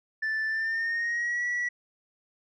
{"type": "tone with pitch glide", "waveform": "sine", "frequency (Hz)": [1760, 1941.6], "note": ["A6", "B6"], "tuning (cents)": [0, -30], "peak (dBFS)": -24, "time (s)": [0.22, 1.69], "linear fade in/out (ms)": 10, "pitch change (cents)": 170, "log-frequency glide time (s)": [0.47, 1.45], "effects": ["tanh soft clip ceiling -25 dBFS"]}